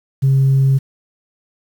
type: tone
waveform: sine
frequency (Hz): 135.2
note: C#3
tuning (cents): -43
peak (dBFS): -8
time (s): 0.22-0.79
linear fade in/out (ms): 20
effects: tanh soft clip ceiling -7 dBFS + 7-bit